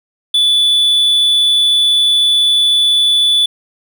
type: tone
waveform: triangle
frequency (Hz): 3466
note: A7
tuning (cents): -27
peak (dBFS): -7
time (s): 0.34-3.46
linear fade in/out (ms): 5
effects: none